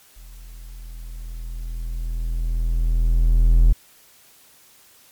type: tone with level ramp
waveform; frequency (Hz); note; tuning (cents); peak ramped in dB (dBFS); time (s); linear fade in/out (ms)
triangle; 41.2; E1; 0; -37 to -7; 0.16-3.73; 10
effects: white hiss -52 dBFS RMS until 5.11 s + MP3 96 kbps